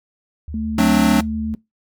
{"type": "tone with pitch glide", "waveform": "sine", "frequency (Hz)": [75.6, 76.13], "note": ["D#2", "D#2"], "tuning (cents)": [-49, -37], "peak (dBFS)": -27, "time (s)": [0.48, 1.54], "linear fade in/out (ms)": 0, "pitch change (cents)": 12, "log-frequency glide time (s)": [0.95, 1.37]}
{"type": "tone", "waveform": "sine", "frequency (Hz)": 220, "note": "A3", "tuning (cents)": 0, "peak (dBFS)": -21, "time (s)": [0.54, 1.55], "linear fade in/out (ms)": 2}
{"type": "chord", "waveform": "square", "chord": "D dominant seventh", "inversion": "first", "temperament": "equal with one note detuned", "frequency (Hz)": [183.4, 220, 261.6, 293.7], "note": ["F#3", "A3", "C4", "D4"], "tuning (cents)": [-15, 0, 0, 0], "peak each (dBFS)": -19, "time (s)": [0.78, 1.21], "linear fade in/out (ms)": 5}
{"effects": ["noise-tail reverb RT60 0.2 s tail -23 dB re dry", "MP3 96 kbps"]}